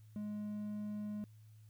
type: tone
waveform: triangle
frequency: 209.2 Hz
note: G#3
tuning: 13 cents sharp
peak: -37 dBFS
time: 0.16-1.24 s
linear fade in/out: 0 ms
effects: added 108 Hz sine -56 dBFS peak until 1.69 s + white hiss -75 dBFS RMS until 1.69 s